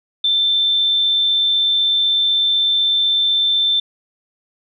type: tone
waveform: sine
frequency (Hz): 3552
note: A7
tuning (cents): +16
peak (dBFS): -13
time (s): 0.24-3.8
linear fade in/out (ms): 5
effects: none